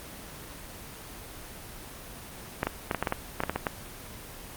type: clicks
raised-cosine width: 0.5 ms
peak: -11 dBFS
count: 12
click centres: 2.631 / 2.67 / 2.912 / 2.947 / 3.026 / 3.072 / 3.124 / 3.404 / 3.436 / 3.496 / 3.56 / 3.668 s
effects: pink hiss -43 dBFS RMS until 4.56 s + Opus 24 kbps